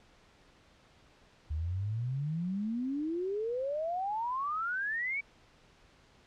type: exponential sweep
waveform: sine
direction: up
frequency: 73.42 to 2307 Hz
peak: -31 dBFS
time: 1.5-5.21 s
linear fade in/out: 10 ms
effects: pink hiss -62 dBFS RMS until 6.26 s + low-pass 5000 Hz 12 dB/octave